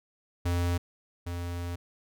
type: tone pair in turn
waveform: square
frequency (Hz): 87.31 / 87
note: F2 / F2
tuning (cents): 0 / -6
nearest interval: unison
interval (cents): 6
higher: first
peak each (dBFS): -26 / -33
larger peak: first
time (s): 0.45-0.78 / 1.26-1.76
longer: second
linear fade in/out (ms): 10
effects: none